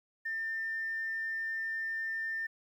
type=tone; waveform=sine; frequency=1798 Hz; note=A6; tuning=37 cents sharp; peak=-32 dBFS; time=0.25-2.47 s; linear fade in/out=10 ms; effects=tanh soft clip ceiling -28 dBFS + 11-bit